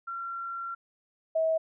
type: tone pair in turn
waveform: sine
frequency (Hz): 1368 / 643.7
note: F6 / E5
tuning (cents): -36 / -41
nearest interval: octave + minor second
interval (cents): 1305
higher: first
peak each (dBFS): -33 / -23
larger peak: second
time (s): 0.07-0.75 / 1.35-1.58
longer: first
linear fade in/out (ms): 10
effects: none